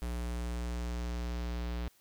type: tone with low-pass filter sweep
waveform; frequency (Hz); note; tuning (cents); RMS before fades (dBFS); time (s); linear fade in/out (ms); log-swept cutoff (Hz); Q
square; 59.6; A#1; +39; -36; 0.02-1.88; 0; 12000 to 4100; 1.3
effects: white hiss -66 dBFS RMS until 2 s